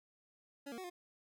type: tone with pitch steps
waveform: 25% pulse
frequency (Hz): 282 / 233.9 / 373.6 / 354.6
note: C#4 / A#3 / F#4 / F4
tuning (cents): +30 / +6 / +17 / +26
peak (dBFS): -40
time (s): 0.66-0.9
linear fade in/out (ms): 10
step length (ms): 60
effects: none